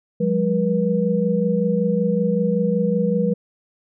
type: tone cluster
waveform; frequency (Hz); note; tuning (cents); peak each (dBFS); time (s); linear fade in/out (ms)
sine; 177 / 202.3 / 482.1; F3 / G#3 / B4; +23 / -45 / -42; -21; 0.2-3.34; 10
effects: none